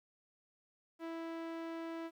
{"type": "tone with low-pass filter", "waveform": "sawtooth", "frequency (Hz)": 329.6, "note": "E4", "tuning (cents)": 0, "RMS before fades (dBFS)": -43, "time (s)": [0.99, 2.11], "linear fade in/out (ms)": 50, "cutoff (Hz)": 2800, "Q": 0.51, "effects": ["12-bit"]}